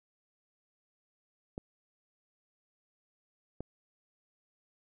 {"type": "clicks", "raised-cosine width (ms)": 2, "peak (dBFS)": -25, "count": 2, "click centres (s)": [1.579, 3.606], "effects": []}